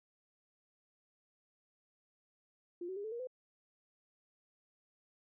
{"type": "tone with pitch steps", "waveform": "sine", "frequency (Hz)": [349.2, 376.4, 405.8, 437.4, 471.5, 508.3], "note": ["F4", "F#4", "G#4", "A4", "A#4", "B4"], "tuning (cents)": [0, 30, -40, -10, 20, 50], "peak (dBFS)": -39, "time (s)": [2.81, 3.272], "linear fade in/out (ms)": 5, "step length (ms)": 77, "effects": []}